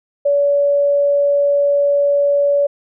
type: tone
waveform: sine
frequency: 570 Hz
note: C#5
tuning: 48 cents sharp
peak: -11 dBFS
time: 0.25-2.67 s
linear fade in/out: 10 ms
effects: none